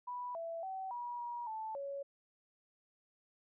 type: tone with pitch steps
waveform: sine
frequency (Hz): 984 / 665 / 763 / 964 / 956 / 877 / 558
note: B5 / E5 / G5 / B5 / A#5 / A5 / C#5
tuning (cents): -7 / +15 / -47 / -42 / +43 / -6 / +11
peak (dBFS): -39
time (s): 0.07-2.03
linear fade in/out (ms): 10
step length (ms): 280
effects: none